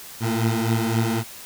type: beating tone pair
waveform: 20% pulse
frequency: 111.9 / 115.7 Hz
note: A2 / A#2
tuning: +30 / -13 cents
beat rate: 3.8 Hz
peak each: -17 / -19 dBFS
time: 0.2-1.24 s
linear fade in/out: 50 ms
effects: white hiss -40 dBFS RMS until 1.45 s